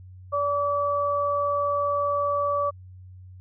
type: tone pair together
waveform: sine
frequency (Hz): 575 / 1150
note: D5 / D6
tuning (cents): -37 / -37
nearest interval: octave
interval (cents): 1200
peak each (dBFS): -25 / -24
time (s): 0.32-2.71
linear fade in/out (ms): 20
effects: added 92 Hz sine -42 dBFS peak until 3.4 s